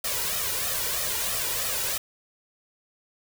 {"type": "noise with flanger", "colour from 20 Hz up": "white", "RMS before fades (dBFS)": -28, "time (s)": [0.04, 1.98], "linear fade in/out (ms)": 5, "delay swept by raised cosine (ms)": [1.6, 2.11], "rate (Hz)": 3.1, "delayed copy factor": 0.75, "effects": []}